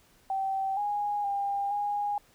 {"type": "tone with pitch steps", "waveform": "sine", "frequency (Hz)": [774, 824, 801, 821], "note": ["G5", "G#5", "G5", "G#5"], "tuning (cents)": [-22, -14, 37, -20], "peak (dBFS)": -27, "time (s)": [0.3, 2.18], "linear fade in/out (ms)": 2, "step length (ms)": 470, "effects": ["pink hiss -62 dBFS RMS until 2.34 s"]}